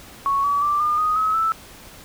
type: tone with pitch steps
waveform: sine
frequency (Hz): 1108.7 / 1141.2 / 1174.6 / 1209 / 1244.5 / 1280.9 / 1318.5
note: C#6 / C#6 / D6 / D6 / D#6 / D#6 / E6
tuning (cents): 0 / +50 / 0 / +50 / 0 / +50 / 0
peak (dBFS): -17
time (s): 0.26-1.52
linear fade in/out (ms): 0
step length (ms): 180
effects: pink hiss -43 dBFS RMS until 2.04 s